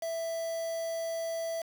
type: tone with quantisation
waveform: triangle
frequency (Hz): 660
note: E5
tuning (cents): +2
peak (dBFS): -30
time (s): 0.02-1.62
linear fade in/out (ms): 5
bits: 7
effects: none